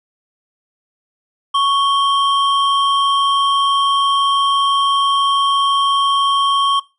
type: tone pair together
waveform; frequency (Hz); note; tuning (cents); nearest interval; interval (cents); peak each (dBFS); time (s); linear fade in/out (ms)
triangle; 1108.7 / 3163; C#6 / G7; 0 / +15; octave + tritone; 1815; -11 / -17; 1.54-6.8; 10
effects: noise-tail reverb RT60 0.3 s tail -22 dB re dry + resampled to 24000 Hz